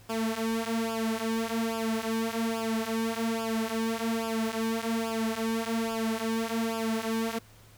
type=tone with flanger; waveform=sawtooth; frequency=225.4 Hz; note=A3; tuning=42 cents sharp; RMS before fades=-30 dBFS; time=0.09-7.39 s; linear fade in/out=10 ms; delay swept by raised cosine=0.49 to 5.99 ms; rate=1.2 Hz; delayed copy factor=-0.8; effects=added 107 Hz sine -55 dBFS peak until 7.77 s + pink hiss -57 dBFS RMS until 7.77 s